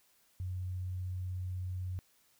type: tone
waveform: sine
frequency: 91.6 Hz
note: F#2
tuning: 17 cents flat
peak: -35 dBFS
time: 0.4-1.99 s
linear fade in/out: 0 ms
effects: white hiss -69 dBFS RMS until 2.39 s